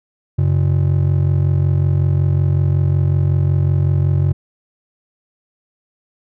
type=ring-modulated tone; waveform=triangle; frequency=116.54 Hz; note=A#2; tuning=in tune; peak=-7 dBFS; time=0.38-4.33 s; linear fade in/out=10 ms; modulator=22.7 Hz; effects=none